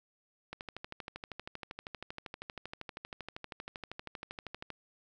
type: click train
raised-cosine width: 0.3 ms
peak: -25 dBFS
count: 54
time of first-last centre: 0.53-4.703 s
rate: 12.7 Hz
effects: none